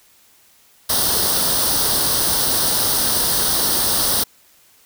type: noise with comb filter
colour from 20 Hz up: white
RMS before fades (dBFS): -18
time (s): 0.89-4.24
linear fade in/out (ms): 10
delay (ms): 0.21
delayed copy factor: +0.75
effects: white hiss -53 dBFS RMS until 4.85 s